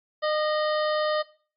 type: harmonic tone with a mistuned harmonic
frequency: 610 Hz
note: D#5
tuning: 34 cents flat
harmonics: 1 / 2 / 3 / 5 / 6 / 7 / 8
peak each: -24 / -30 / -34 / -38 / -40 / -41 / -42 dBFS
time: 0.22-1.23 s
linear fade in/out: 20 ms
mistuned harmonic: 3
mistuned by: +37 cents
effects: noise-tail reverb RT60 0.4 s tail -17 dB re dry + AAC 48 kbps